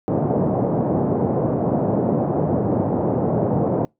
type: band-pass noise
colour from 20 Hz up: pink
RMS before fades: -20 dBFS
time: 0.08-3.85 s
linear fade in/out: 0 ms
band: 120 to 730 Hz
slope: 24 dB/octave
effects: noise-tail reverb RT60 0.2 s tail -26 dB re dry